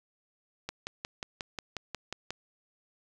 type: click train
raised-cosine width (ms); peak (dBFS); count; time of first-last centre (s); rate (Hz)
0.2; -18; 10; 0.69-2.306; 5.57
effects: 10-bit